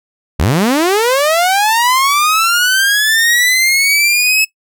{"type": "linear sweep", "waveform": "sawtooth", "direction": "up", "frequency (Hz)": [58, 2600], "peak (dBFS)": -6, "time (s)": [0.39, 4.45], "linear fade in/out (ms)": 10, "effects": ["noise-tail reverb RT60 0.1 s tail -19 dB re dry"]}